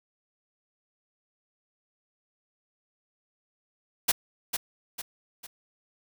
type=noise with echo; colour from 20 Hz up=white; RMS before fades=-22 dBFS; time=4.08-4.12 s; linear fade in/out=10 ms; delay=450 ms; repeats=3; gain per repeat=-7 dB; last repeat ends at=5.47 s; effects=none